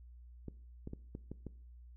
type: clicks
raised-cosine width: 3 ms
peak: -30 dBFS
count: 6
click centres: 0.483 / 0.874 / 0.934 / 1.151 / 1.316 / 1.467 s
effects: noise-tail reverb RT60 0.5 s tail -20 dB re dry + added 60 Hz sine -52 dBFS peak until 1.96 s